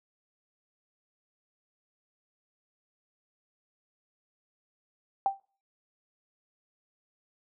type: tone with exponential decay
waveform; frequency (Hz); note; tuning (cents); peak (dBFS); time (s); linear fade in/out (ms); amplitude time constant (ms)
sine; 784; G5; 0; -19; 5.26-5.4; 1; 29
effects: noise-tail reverb RT60 0.4 s tail -25 dB re dry